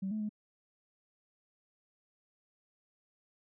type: tone with pitch steps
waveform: sine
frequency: 192.4 / 215.6 / 211.3 Hz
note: G3 / A3 / G#3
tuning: -32 / -35 / +30 cents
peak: -32 dBFS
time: 0.02-0.293 s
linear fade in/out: 10 ms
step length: 91 ms
effects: tanh soft clip ceiling -28 dBFS